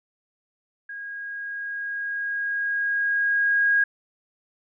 sine tone with level ramp, 1637 Hz, G#6, 25 cents flat, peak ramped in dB -33 to -16 dBFS, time 0.89-3.84 s, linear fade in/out 5 ms, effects none

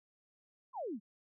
sine exponential sweep, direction down, 1108.7 to 184.2 Hz, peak -37 dBFS, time 0.73-1 s, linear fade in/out 50 ms, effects none

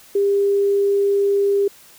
sine tone, 400.3 Hz, G4, 36 cents sharp, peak -14 dBFS, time 0.15-1.68 s, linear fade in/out 5 ms, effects white hiss -47 dBFS RMS until 1.98 s

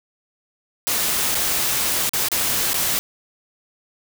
white noise with dropouts, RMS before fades -21 dBFS, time 0.87-2.99 s, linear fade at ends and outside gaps 0 ms, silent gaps 1.346-1.353 / 2.093-2.135 / 2.285-2.317 / 2.733-2.742 s, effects none

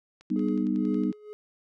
click train, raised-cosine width 0.2 ms, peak -35 dBFS, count 11, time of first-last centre 0.21-1.127 s, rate 10.9 Hz
sine chord, G augmented, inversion none, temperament just, 196 / 245 / 306.2 Hz, G3 / B3 / D#4, 0 / -14 / -28 cents, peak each -28 dBFS, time 0.3-1.12 s, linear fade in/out 10 ms
triangle tone with tremolo, 420.9 Hz, G#4, 23 cents sharp, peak -31 dBFS, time 0.36-1.33 s, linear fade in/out 0 ms, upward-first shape sine, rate 2.1 Hz, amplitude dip 85%
effects none

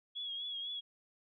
sine tone with vibrato, 3330 Hz, G#7, 4 cents sharp, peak -38 dBFS, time 0.15-0.81 s, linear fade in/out 20 ms, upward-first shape triangle, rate 4 Hz, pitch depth 57 cents each way, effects none

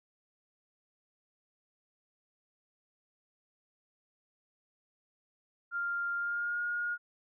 sine tone with pitch glide, 1396.9 to 1430.4 Hz, F6 to F6, 0 to +41 cents, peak -31 dBFS, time 5.71-6.98 s, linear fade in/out 50 ms, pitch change +41 cents, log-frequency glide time 6.17-6.6 s, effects none

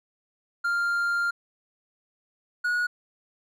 triangle tone pair in turn, 1396.9 / 1453.8 Hz, F6 / F#6, 0 / -31 cents, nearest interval minor second, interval 69 cents, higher second, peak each -21 dBFS, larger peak neither, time 0.64-1.31 / 2.64-2.87 s, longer first, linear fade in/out 10 ms, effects none

